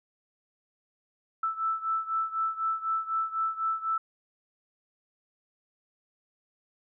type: beating tone pair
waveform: sine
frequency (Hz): 1318.5 / 1322.5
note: E6 / E6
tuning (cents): 0 / +5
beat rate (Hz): 4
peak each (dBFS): -29 / -32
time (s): 1.43-3.98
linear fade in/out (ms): 5
effects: none